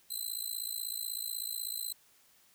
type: tone with amplitude modulation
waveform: 5% pulse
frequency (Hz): 4046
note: B7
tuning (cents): +41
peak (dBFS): -25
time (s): 0.1-1.93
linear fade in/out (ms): 10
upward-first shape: sine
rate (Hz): 56.2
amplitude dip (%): 90
effects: white hiss -65 dBFS RMS until 2.54 s

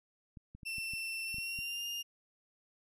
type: clicks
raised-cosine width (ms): 5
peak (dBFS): -37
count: 8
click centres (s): 0.372 / 0.55 / 0.632 / 0.783 / 0.936 / 1.344 / 1.384 / 1.589
type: tone with pitch glide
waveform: 35% pulse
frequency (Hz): 2686 to 2820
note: E7 to F7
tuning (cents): +32 to +16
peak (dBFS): -35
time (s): 0.65-2.03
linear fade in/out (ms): 20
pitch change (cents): +84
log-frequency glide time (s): 1.23-1.87
effects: resampled to 32000 Hz

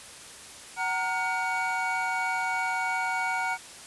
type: tone cluster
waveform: triangle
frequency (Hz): 751 / 928 / 1435 / 2250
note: F#5 / A#5 / F6 / C#7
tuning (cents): +26 / -8 / +47 / +25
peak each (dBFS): -30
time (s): 0.76-3.58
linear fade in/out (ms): 50
effects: white hiss -45 dBFS RMS until 3.86 s + resampled to 24000 Hz

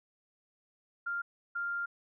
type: tone bursts at uneven times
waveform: sine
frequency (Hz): 1396.9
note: F6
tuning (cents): 0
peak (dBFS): -32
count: 2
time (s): 1.06-1.22 / 1.55-1.86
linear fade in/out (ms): 10
effects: none

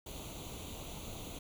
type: noise with comb filter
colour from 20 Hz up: pink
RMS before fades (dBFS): -45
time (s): 0.06-1.39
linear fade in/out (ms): 5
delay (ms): 0.29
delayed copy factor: +0.8
effects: none

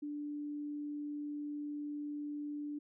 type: tone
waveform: sine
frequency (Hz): 293.7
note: D4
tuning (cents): 0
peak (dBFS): -38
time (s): 0.02-2.79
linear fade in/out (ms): 10
effects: none

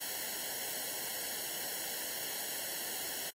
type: noise with comb filter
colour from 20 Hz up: white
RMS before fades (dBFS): -39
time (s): 0-3.31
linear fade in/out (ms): 20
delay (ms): 0.82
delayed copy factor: -0.85
effects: AAC 48 kbps

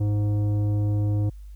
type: tone with tanh clipping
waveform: triangle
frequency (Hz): 103.83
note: G#2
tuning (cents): 0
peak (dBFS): -22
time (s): 0-1.3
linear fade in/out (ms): 10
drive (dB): 15
effects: added 50 Hz sine -38 dBFS peak until 1.55 s + white hiss -66 dBFS RMS until 1.55 s

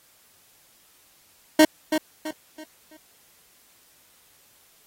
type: tone with echo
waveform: 25% pulse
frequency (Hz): 311.1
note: D#4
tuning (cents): 0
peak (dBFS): -7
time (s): 1.59-1.65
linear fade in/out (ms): 5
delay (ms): 330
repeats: 4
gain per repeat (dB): -9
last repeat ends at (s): 2.97
effects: white hiss -58 dBFS RMS until 4.86 s + AAC 48 kbps

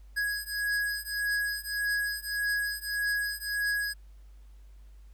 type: beating tone pair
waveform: square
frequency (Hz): 1661.2 / 1662.9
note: G#6 / G#6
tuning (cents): 0 / +2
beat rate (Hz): 1.7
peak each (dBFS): -33 / -32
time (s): 0.16-3.94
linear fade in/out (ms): 20
effects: added 50 Hz sine -48 dBFS peak until 5.13 s + pink hiss -69 dBFS RMS until 5.13 s

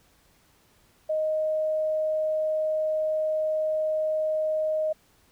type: tone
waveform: sine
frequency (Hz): 623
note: D#5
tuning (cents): +2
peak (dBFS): -23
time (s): 1.09-4.93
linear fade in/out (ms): 10
effects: pink hiss -62 dBFS RMS until 5.31 s

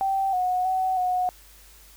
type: tone with pitch steps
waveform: sine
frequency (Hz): 777 / 731 / 751 / 730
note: G5 / F#5 / F#5 / F#5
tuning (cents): -16 / -21 / +26 / -24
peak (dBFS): -21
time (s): 0.01-1.29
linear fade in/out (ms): 0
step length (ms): 320
effects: added 50 Hz sine -52 dBFS peak until 1.96 s + white hiss -52 dBFS RMS until 1.96 s

